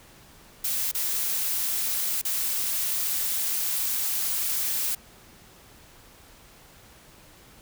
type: noise with dropouts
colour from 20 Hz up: blue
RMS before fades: -27 dBFS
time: 0.64-4.95 s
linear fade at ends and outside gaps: 5 ms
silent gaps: 0.915-0.947 / 2.215-2.25 s
effects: pink hiss -52 dBFS RMS until 7.61 s